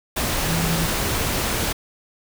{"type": "tone in noise", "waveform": "sine", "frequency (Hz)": 164.81, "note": "E3", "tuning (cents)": 0, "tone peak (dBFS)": -22, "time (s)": [0.47, 0.86], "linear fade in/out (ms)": 10, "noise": "pink", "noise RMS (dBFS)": -23, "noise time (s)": [0.16, 1.73], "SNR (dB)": -2, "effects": []}